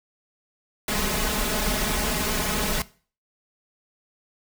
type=noise with comb filter; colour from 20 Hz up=pink; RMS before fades=-25 dBFS; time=0.88-2.82 s; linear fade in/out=2 ms; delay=4.7 ms; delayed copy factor=+0.9; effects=noise-tail reverb RT60 0.4 s tail -19 dB re dry